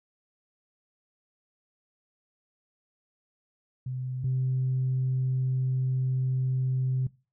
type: tone pair in turn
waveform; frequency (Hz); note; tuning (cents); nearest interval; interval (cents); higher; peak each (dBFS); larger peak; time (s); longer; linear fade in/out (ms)
sine; 128.1 / 129.59; C3 / C3; -36 / -16; unison; 20; second; -30 / -23; second; 3.86-4.24 / 4.24-7.07; second; 5
effects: noise-tail reverb RT60 0.3 s tail -21 dB re dry + tanh soft clip ceiling -20 dBFS